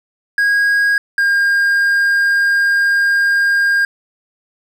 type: tone pair in turn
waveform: triangle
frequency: 1640 / 1611.8 Hz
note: G#6 / G6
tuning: -22 / +48 cents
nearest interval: unison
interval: 30 cents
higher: first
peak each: -9 dBFS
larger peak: neither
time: 0.38-0.98 / 1.18-3.85 s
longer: second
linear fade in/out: 2 ms
effects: none